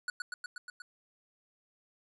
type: tone with echo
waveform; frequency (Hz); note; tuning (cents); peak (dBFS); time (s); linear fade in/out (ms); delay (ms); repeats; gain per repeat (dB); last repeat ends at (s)
square; 1469; F#6; -13; -33; 0.08-0.1; 2; 120; 6; -2; 0.82
effects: resampled to 24000 Hz